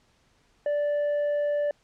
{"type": "tone with tanh clipping", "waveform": "triangle", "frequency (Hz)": 585, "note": "D5", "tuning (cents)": -7, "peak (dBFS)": -24, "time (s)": [0.66, 1.71], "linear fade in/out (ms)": 2, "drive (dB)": 8, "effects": ["pink hiss -65 dBFS RMS until 1.83 s", "low-pass 7000 Hz 12 dB/octave"]}